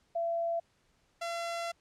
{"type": "tone pair in turn", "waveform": ["sine", "sawtooth"], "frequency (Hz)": [675, 679.7], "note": ["E5", "F5"], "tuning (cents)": [41, -47], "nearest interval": "unison", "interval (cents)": 12, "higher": "second", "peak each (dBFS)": [-29, -30], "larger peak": "first", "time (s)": [[0.15, 0.6], [1.21, 1.72]], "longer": "second", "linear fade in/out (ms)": 10, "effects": ["pink hiss -71 dBFS RMS until 1.8 s", "low-pass 8000 Hz 12 dB/octave"]}